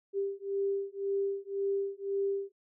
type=beating tone pair; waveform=sine; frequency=394.6 / 396.5 Hz; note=G4 / G4; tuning=+11 / +20 cents; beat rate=1.9 Hz; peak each=-33 / -33 dBFS; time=0.13-2.52 s; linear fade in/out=50 ms; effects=none